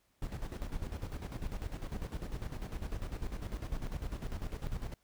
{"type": "noise with tremolo", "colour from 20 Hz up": "brown", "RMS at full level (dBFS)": -37, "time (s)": [0.22, 4.94], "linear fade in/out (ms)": 2, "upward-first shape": "square", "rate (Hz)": 10, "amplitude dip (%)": 65, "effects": ["pink hiss -74 dBFS RMS until 5.03 s"]}